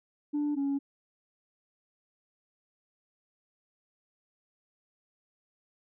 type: tone pair in turn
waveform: sine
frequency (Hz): 293.7 / 278.9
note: D4 / C#4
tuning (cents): 0 / +11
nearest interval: minor second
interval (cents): 89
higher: first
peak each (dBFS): -25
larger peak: neither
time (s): 0.33-0.56 / 0.56-0.79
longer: neither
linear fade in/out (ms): 20
effects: tanh soft clip ceiling -25 dBFS